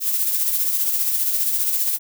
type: noise with tremolo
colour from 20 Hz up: violet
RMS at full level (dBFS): -19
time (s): 0-1.99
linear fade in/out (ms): 50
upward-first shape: sine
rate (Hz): 15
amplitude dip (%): 40
effects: none